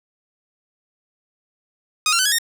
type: tone with pitch steps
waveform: 10% pulse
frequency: 1244.5 / 1372.9 / 1514.6 / 1670.8 / 1843.2 Hz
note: D#6 / F6 / F#6 / G#6 / A#6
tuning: 0 / -30 / +40 / +10 / -20 cents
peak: -7 dBFS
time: 2.06-2.385 s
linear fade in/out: 2 ms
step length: 65 ms
effects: none